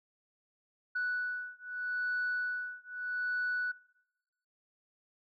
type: beating tone pair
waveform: sine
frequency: 1480 / 1480.8 Hz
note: F#6 / F#6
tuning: 0 / +1 cents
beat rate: 0.8 Hz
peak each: -35 / -35 dBFS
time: 0.95-3.72 s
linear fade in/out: 10 ms
effects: noise-tail reverb RT60 1.0 s tail -23 dB re dry + tanh soft clip ceiling -27 dBFS